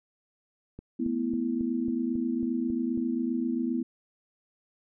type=click train; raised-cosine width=3 ms; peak=-28 dBFS; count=9; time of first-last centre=0.79-2.976 s; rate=3.66 Hz
type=chord; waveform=sine; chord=A suspended second; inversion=none; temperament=just; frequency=220 / 247.5 / 330 Hz; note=A3 / B3 / E4; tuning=0 / +4 / +2 cents; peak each=-34 / -28 / -32 dBFS; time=0.99-3.83 s; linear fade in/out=10 ms
effects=none